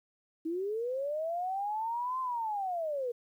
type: linear two-way sweep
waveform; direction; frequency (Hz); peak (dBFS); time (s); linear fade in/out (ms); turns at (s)
sine; up then down; 312.7 to 1046.5 to 465.3; -31; 0.45-3.12; 10; 2.2
effects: 11-bit